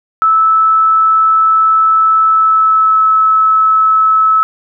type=tone with pitch glide; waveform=sine; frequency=1309 to 1300 Hz; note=E6 to E6; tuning=-13 to -24 cents; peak=-6 dBFS; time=0.22-4.43 s; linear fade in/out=0 ms; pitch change=-11 cents; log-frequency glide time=2.27-3.01 s; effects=none